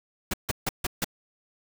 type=noise bursts; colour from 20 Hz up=pink; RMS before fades=-27 dBFS; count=5; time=0.31-1.045 s; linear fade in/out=5 ms; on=27 ms; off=150 ms; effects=none